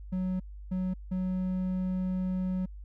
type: tone bursts at uneven times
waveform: triangle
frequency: 185 Hz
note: F#3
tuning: in tune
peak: -26 dBFS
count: 3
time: 0.12-0.4 / 0.71-0.94 / 1.11-2.66 s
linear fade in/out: 10 ms
effects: added 50 Hz sine -41 dBFS peak until 2.84 s